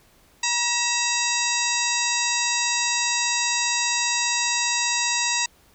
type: harmonic tone with a mistuned harmonic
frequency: 955 Hz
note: A#5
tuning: 42 cents sharp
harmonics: 1 / 2 / 3 / 4 / 5 / 6 / 7 / 8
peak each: -29 / -29 / -29 / -29 / -29 / -29 / -29 / -29 dBFS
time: 0.43-5.46 s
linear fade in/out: 5 ms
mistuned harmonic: 3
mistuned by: -120 cents
effects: pink hiss -57 dBFS RMS until 5.74 s